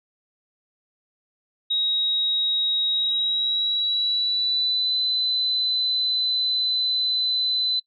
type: tone with pitch glide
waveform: sine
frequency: 3800 to 4021 Hz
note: A#7 to B7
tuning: +33 to +30 cents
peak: -20 dBFS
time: 1.7-7.8 s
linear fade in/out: 10 ms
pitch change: +97 cents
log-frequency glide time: 2.9-4.99 s
effects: noise-tail reverb RT60 0.1 s tail -24 dB re dry